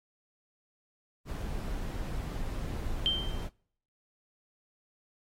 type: noise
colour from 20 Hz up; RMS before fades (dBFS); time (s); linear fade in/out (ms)
brown; -35; 1.25-3.5; 50
type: tone with exponential decay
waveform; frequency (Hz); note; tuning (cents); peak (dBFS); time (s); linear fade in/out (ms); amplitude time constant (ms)
sine; 3136; G7; 0; -22; 3.06-3.47; 0; 89
effects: noise-tail reverb RT60 0.6 s tail -26 dB re dry + AAC 48 kbps